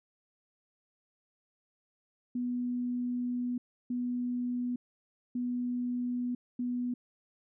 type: tone bursts at uneven times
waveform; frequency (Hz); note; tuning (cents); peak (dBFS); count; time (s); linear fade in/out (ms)
sine; 245.7; B3; -9; -30; 4; 2.35-3.58 / 3.9-4.76 / 5.35-6.35 / 6.59-6.94; 5
effects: none